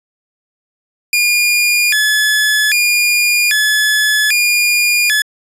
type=tone with vibrato; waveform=sawtooth; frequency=2039 Hz; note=C7; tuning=45 cents flat; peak=-7 dBFS; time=1.13-5.22 s; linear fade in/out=2 ms; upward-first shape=square; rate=0.63 Hz; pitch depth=300 cents each way; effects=resampled to 32000 Hz